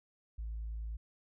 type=tone; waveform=sine; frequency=55 Hz; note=A1; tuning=in tune; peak=-36 dBFS; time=0.38-0.97 s; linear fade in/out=10 ms; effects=tanh soft clip ceiling -34 dBFS